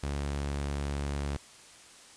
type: tone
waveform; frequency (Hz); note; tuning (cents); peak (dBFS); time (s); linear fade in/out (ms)
sawtooth; 71; C#2; +42; -27; 0.03-1.37; 5
effects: white hiss -53 dBFS RMS until 2.16 s + resampled to 22050 Hz